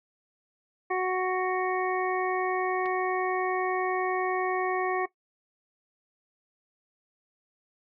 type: harmonic tone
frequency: 370 Hz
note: F#4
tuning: in tune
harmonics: 1 / 2 / 3 / 5 / 6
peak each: -28 / -30 / -32 / -36 / -38 dBFS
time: 0.9-5.06 s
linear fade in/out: 10 ms
type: clicks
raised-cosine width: 0.3 ms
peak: -28 / -32 dBFS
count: 2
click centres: 2.858 / 2.863 s
effects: noise-tail reverb RT60 0.1 s tail -17 dB re dry